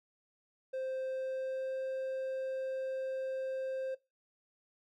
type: tone with pitch glide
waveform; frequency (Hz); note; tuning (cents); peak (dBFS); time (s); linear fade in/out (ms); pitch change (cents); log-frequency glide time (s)
triangle; 523.3 to 526.6; C5 to C5; 0 to +11; -33; 0.73-3.95; 10; +11; 1.07-1.81
effects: noise-tail reverb RT60 0.2 s tail -18 dB re dry